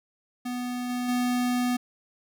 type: tone with level steps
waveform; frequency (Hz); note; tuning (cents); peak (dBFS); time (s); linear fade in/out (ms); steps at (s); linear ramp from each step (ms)
square; 246.9; B3; 0; -30 / -28 / -24; 0.45-1.77; 10; 0.89 / 1.08; 10
effects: none